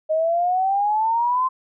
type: exponential sweep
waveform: sine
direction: up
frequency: 620 to 1046.5 Hz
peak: -17 dBFS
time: 0.09-1.49 s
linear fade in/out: 20 ms
effects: none